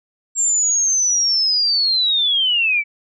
sine linear sweep, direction down, 7459 to 2261 Hz, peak -14 dBFS, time 0.35-2.84 s, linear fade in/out 50 ms, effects none

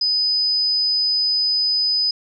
sine tone, 5000 Hz, D#8, 8 cents sharp, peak -16 dBFS, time 0.01-2.11 s, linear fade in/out 5 ms, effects none

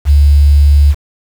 sine tone with quantisation, 72 Hz, D2, 34 cents flat, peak -3 dBFS, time 0.05-0.95 s, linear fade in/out 50 ms, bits 5, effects none

